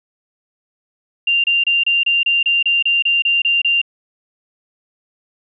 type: tone bursts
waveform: sine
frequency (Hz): 2784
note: F7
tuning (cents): -6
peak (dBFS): -12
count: 13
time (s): 1.27-3.816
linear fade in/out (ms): 5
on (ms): 170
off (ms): 28
effects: none